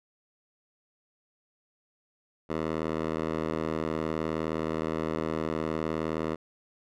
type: tone with band-pass filter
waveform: 10% pulse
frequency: 79.4 Hz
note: D#2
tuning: 36 cents sharp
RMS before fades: -31 dBFS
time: 2.49-6.36 s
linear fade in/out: 20 ms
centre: 600 Hz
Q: 0.57
effects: none